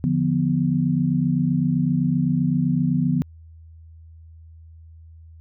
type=chord; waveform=sine; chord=B diminished; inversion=first; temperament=equal; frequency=146.83 / 174.61 / 246.9 Hz; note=D3 / F3 / B3; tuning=0 / 0 / 0 cents; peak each=-22 dBFS; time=0.04-3.22 s; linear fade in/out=0 ms; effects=added 81 Hz sine -42 dBFS peak until 5.4 s